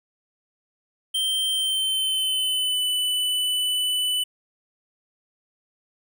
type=tone with pitch glide; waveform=square; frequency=3136 to 2989 Hz; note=G7 to F#7; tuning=0 to +17 cents; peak=-22 dBFS; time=1.14-4.24 s; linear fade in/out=10 ms; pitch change=-83 cents; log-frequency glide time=1.5-2.88 s; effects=none